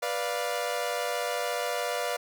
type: chord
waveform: sawtooth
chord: B diminished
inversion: none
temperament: equal with one note detuned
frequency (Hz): 490.5 / 587.3 / 698.5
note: B4 / D5 / F5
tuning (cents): -12 / 0 / 0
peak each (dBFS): -29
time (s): 0.02-2.17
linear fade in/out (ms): 10
effects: none